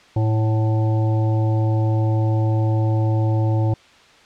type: harmonic tone with a mistuned harmonic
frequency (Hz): 110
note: A2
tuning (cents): 0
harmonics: 1 / 3 / 5 / 7 / 8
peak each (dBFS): -16 / -26 / -30 / -33 / -34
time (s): 0.16-3.74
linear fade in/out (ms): 5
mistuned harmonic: 7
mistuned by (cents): -30
effects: white hiss -49 dBFS RMS until 4.25 s + low-pass 4000 Hz 12 dB/octave